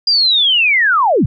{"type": "linear sweep", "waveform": "sine", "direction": "down", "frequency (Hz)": [4875, 80], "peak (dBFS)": -9, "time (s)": [0.07, 1.26], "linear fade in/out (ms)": 5, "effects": []}